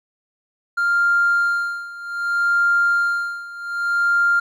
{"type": "tone with tremolo", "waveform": "triangle", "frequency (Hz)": 1396.9, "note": "F6", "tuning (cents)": 0, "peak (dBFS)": -10, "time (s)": [0.77, 4.4], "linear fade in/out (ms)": 10, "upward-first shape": "sine", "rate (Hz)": 0.64, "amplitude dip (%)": 90, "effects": ["tanh soft clip ceiling -11 dBFS"]}